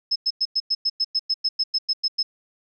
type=tone bursts; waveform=sine; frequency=5190 Hz; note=E8; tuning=28 cents flat; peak=-18 dBFS; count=15; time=0.11-2.23 s; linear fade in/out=10 ms; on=48 ms; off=100 ms; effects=none